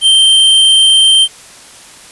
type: tone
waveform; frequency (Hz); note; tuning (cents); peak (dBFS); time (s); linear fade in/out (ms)
square; 3136; G7; 0; -5; 0.01-1.28; 50
effects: white hiss -36 dBFS RMS until 2.11 s + resampled to 24000 Hz